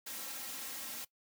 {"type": "noise with comb filter", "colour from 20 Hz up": "white", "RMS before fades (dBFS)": -43, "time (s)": [0.06, 1.05], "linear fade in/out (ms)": 10, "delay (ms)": 3.7, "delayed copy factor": 0.8, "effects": ["noise-tail reverb RT60 0.1 s tail -20 dB re dry", "high-pass 100 Hz 12 dB/octave"]}